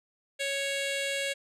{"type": "tone with notch filter", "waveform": "10% pulse", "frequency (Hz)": 554, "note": "C#5", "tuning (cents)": -1, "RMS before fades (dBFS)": -31, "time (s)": [0.39, 1.34], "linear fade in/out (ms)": 20, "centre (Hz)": 1100, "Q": 1, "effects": ["low-pass 9000 Hz 12 dB/octave"]}